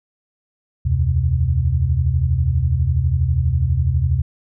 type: tone cluster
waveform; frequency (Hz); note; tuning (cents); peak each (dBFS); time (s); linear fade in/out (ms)
sine; 74.6 / 86.8 / 127.8; D2 / F2 / C3; +28 / -10 / -40; -19; 0.85-4.22; 10
effects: none